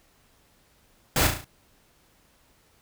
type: noise with echo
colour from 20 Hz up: pink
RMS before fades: -22 dBFS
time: 1.16-1.27 s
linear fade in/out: 2 ms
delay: 35 ms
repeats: 5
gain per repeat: -5 dB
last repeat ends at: 1.445 s
effects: pink hiss -62 dBFS RMS until 2.81 s